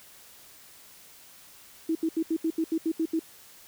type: tone bursts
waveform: sine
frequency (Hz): 323.6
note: E4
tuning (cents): -32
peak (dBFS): -23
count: 10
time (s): 1.89-3.194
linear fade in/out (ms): 5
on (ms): 62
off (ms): 76
effects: white hiss -52 dBFS RMS until 3.67 s